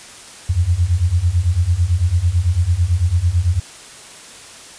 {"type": "beating tone pair", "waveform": "sine", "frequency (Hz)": [82.41, 91.41], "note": ["E2", "F#2"], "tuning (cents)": [0, -20], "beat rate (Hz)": 9, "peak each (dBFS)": [-17, -15], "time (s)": [0.49, 3.6], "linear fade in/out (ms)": 10, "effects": ["white hiss -38 dBFS RMS until 4.78 s", "resampled to 22050 Hz"]}